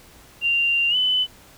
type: tone with pitch glide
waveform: sine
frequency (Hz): 2778 to 3012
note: F7 to F#7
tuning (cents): -10 to +30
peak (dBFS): -17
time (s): 0.41-1.27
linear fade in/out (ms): 50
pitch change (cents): +140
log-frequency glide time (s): 0.89-0.96
effects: pink hiss -49 dBFS RMS until 1.57 s